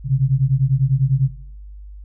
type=beating tone pair; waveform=sine; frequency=129.4 / 139.4 Hz; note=C3 / C#3; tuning=-19 / +10 cents; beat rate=10 Hz; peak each=-17 dBFS; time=0.04-1.31 s; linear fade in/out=50 ms; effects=noise-tail reverb RT60 0.8 s tail -20 dB re dry + added 50 Hz sine -34 dBFS peak until 2.04 s